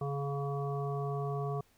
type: harmonic tone with a mistuned harmonic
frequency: 140.5 Hz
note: C#3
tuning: 24 cents sharp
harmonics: 1 / 3 / 5 / 7 / 8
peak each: -34 / -38 / -41 / -53 / -43 dBFS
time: 0.01-1.61 s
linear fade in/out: 5 ms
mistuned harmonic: 8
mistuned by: +16 cents
effects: pink hiss -68 dBFS RMS until 1.77 s